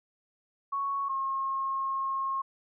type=tone pair in turn; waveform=sine; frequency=1108.7 / 1078.4 Hz; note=C#6 / C#6; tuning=0 / -48 cents; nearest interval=unison; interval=48 cents; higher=first; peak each=-28 dBFS; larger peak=neither; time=0.72-1.09 / 1.09-2.42 s; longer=second; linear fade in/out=10 ms; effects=none